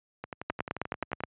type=two click trains; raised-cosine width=0.5 ms; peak=-21 / -14 dBFS; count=12 / 8; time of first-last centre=0.24-1.205 / 0.5-1.237 s; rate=11.4 / 9.5 Hz; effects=high-pass 80 Hz 12 dB/octave + resampled to 8000 Hz